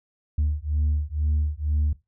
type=beating tone pair; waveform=sine; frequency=74 / 76.1 Hz; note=D2 / D#2; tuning=+14 / -38 cents; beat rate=2.1 Hz; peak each=-23 dBFS; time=0.38-1.93 s; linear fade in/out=5 ms; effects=noise-tail reverb RT60 0.2 s tail -18 dB re dry + tanh soft clip ceiling -17 dBFS